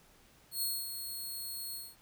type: tone with ADSR envelope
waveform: 10% pulse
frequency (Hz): 4308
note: C8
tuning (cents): +50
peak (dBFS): -24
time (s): 0.51-1.96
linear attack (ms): 110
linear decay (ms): 240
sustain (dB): -8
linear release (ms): 220
effects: pink hiss -63 dBFS RMS until 2.01 s